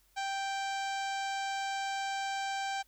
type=harmonic tone with a mistuned harmonic; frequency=784 Hz; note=G5; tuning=in tune; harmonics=1 / 2 / 3 / 4 / 5 / 6 / 7 / 8 / 9 / 10; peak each=-34 / -40 / -44 / -46 / -48 / -50 / -51 / -52 / -53 / -54 dBFS; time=0.16-2.83 s; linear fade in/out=20 ms; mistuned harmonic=6; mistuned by=-26 cents; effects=added 47 Hz sine -69 dBFS peak until 2.87 s + white hiss -69 dBFS RMS until 2.87 s